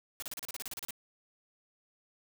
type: noise bursts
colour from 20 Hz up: white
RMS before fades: -40 dBFS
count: 13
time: 0.2-0.907 s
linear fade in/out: 0 ms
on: 23 ms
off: 34 ms
effects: none